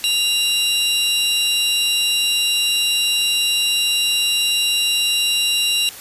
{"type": "tone pair together", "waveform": "40% pulse", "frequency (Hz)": [2794, 3916], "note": ["F7", "B7"], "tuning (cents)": [0, -15], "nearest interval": "tritone", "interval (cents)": 585, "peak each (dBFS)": [-17, -18], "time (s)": [0.04, 5.89], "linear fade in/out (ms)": 0, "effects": ["white hiss -36 dBFS RMS until 6 s", "resampled to 32000 Hz"]}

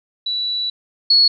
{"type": "tone pair in turn", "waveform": "sine", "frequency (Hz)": [3942, 4366], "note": ["B7", "C#8"], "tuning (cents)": [-4, -27], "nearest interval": "major second", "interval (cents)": 177, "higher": "second", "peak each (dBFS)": [-19, -9], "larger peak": "second", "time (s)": [[0.26, 0.7], [1.1, 1.28]], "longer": "first", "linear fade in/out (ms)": 5, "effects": []}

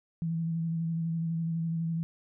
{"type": "tone with vibrato", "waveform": "sine", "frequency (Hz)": 164.81, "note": "E3", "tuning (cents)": 0, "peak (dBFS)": -28, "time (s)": [0.22, 2.03], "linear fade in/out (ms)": 0, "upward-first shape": "square", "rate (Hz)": 12, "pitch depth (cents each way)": 19, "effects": []}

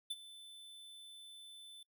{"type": "tone with ADSR envelope", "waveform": "square", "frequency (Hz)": 3520, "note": "A7", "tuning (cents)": 0, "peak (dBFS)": -36, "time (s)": [0.1, 1.83], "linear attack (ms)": 9, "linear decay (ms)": 37, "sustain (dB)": -16, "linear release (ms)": 4, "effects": ["noise-tail reverb RT60 0.1 s tail -24 dB re dry"]}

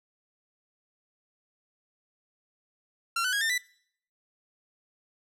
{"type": "tone with pitch steps", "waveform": "sawtooth", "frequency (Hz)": [1367, 1499.4, 1644.5, 1803.8, 1978.4], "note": ["F6", "F#6", "G#6", "A6", "B6"], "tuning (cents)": [-37, 23, -18, 43, 3], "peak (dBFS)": -22, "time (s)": [3.16, 3.58], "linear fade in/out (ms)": 5, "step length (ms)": 84, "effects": ["noise-tail reverb RT60 0.6 s tail -22 dB re dry", "low-pass 12000 Hz 12 dB/octave"]}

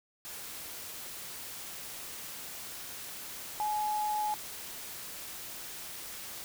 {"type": "tone in noise", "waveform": "sine", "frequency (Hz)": 845, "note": "G#5", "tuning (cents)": 30, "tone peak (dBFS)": -29, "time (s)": [3.6, 4.34], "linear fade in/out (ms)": 0, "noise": "white", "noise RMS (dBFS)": -43, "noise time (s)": [0.25, 6.44], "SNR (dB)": 11, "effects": []}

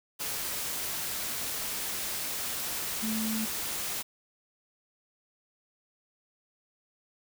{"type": "tone in noise", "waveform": "sine", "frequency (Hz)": 220, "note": "A3", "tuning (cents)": 0, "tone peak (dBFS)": -30, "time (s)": [3.02, 3.46], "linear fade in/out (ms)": 20, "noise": "white", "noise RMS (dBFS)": -34, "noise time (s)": [0.19, 4.03], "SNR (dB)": 1, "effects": []}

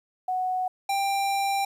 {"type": "tone pair in turn", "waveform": ["sine", "square"], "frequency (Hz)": [740, 790.6], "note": ["F#5", "G5"], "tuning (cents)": [0, 15], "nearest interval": "minor second", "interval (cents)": 115, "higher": "second", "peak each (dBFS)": -24, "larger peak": "neither", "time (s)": [[0.28, 0.68], [0.89, 1.65]], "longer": "second", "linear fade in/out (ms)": 5, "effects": ["resampled to 32000 Hz", "10-bit"]}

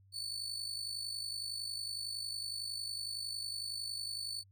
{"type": "tone with amplitude modulation", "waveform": "35% pulse", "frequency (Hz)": 4471, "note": "C#8", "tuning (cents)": 14, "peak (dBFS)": -34, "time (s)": [0.12, 4.44], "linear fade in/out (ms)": 50, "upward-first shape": "sine", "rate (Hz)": 50.9, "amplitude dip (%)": 60, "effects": ["added 97 Hz sine -61 dBFS peak until 4.51 s"]}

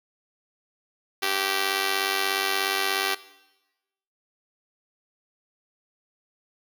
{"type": "tone with amplitude modulation", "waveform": "5% pulse", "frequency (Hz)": 388.4, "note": "G4", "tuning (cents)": -16, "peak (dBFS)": -9, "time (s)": [1.22, 3.15], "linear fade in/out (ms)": 10, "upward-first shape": "sine", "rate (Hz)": 96.8, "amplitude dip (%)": 75, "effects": ["noise-tail reverb RT60 1.0 s tail -17 dB re dry"]}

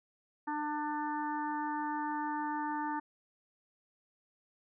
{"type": "harmonic tone with a mistuned harmonic", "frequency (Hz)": 298.9, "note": "D4", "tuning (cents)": 31, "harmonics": [1, 3, 4, 5, 6], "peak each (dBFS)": [-38, -35, -44, -46, -46], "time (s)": [0.47, 3], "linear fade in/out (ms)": 10, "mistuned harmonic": 6, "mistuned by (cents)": -21, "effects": []}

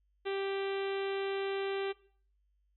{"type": "harmonic tone", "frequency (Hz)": 392, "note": "G4", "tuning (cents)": 0, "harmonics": [1, 2, 3, 4, 5, 6, 7, 8, 9, 10], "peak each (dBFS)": [-33, -43, -47, -47, -48, -49, -49, -50, -52, -55], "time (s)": [0.25, 1.93], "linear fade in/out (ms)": 20, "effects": ["noise-tail reverb RT60 0.5 s tail -19 dB re dry", "added 50 Hz sine -70 dBFS peak until 2.76 s"]}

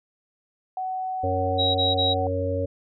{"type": "tone", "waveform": "sine", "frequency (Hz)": 749, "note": "F#5", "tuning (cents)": 21, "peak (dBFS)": -26, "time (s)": [0.77, 2.27], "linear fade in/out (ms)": 2}
{"type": "harmonic tone", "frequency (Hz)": 92.5, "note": "F#2", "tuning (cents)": 0, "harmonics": [1, 3, 5, 6], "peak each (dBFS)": [-27, -32, -30, -27], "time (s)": [1.23, 2.66], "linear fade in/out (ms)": 10}
{"type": "tone bursts", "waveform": "sine", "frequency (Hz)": 3839, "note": "B7", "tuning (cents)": -50, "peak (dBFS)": -21, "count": 3, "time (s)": [1.58, 2.144], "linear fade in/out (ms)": 20, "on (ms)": 170, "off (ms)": 27}
{"effects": []}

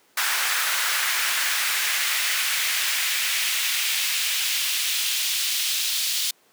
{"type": "noise with high-pass filter sweep", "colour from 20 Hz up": "pink", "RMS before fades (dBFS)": -24, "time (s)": [0.17, 6.31], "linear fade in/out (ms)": 5, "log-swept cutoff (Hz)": [1400, 3700], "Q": 1.5, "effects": ["pink hiss -59 dBFS RMS until 6.52 s", "high-pass 300 Hz 12 dB/octave"]}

